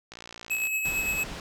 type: click train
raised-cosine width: 0.2 ms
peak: -24 dBFS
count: 33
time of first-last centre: 0.12-0.671 s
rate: 58.1 Hz
type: tone with tremolo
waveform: square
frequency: 2576 Hz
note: E7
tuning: 41 cents flat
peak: -25 dBFS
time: 0.5-1.24 s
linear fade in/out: 10 ms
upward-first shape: sine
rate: 8.8 Hz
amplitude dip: 40%
type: low-pass noise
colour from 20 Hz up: pink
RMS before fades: -38 dBFS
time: 0.85-1.4 s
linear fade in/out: 2 ms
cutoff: 5600 Hz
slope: 12 dB/octave
effects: none